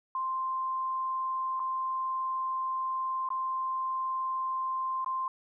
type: tone with dropouts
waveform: sine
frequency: 1046.5 Hz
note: C6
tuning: in tune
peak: -29 dBFS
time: 0.15-5.28 s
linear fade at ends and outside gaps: 2 ms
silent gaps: 1.596-1.6 / 3.289-3.303 / 5.046-5.061 s
effects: none